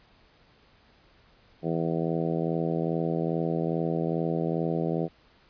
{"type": "harmonic tone", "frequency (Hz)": 82.41, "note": "E2", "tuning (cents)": 0, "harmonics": [2, 3, 4, 5, 6, 7, 8, 9], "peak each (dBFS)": [-29, -35, -32, -33, -34, -38, -37, -40], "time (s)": [1.62, 5.09], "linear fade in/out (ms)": 50, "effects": ["pink hiss -60 dBFS RMS until 5.49 s", "resampled to 11025 Hz"]}